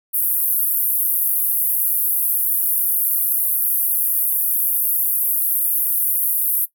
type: band-pass noise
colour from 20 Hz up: white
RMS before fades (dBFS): -19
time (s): 0.13-6.66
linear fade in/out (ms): 20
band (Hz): 11000 to 16000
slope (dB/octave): 48
effects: noise-tail reverb RT60 0.1 s tail -17 dB re dry